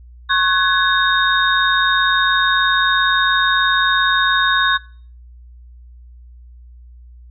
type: tone cluster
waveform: sine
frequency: 1090 / 1504 / 1681 / 3712 Hz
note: C#6 / F#6 / G#6 / A#7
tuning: -29 / +28 / +20 / -8 cents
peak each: -18 dBFS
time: 0.29-4.78 s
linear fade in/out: 20 ms
effects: noise-tail reverb RT60 0.5 s tail -23 dB re dry + added 60 Hz sine -38 dBFS peak until 7.3 s